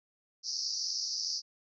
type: band-pass noise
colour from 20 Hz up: white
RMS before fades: -35 dBFS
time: 0.43-1.42 s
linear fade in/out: 50 ms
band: 4600 to 5800 Hz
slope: 96 dB/octave
effects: none